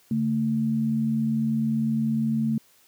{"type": "tone pair together", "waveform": "sine", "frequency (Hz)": [142.8, 222.8], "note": ["D3", "A3"], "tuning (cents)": [-48, 22], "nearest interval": "minor sixth", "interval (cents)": 770, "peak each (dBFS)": [-28, -22], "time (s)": [0.11, 2.58], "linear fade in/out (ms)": 2, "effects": ["white hiss -59 dBFS RMS until 2.87 s", "high-pass 80 Hz 12 dB/octave"]}